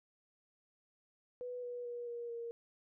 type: tone with pitch steps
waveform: sine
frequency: 493.9 / 487.1 / 480.4 / 473.8 / 467.3 Hz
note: B4 / B4 / B4 / A#4 / A#4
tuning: 0 / -24 / -48 / +28 / +4 cents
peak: -40 dBFS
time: 1.41-2.51 s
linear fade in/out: 0 ms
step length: 220 ms
effects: none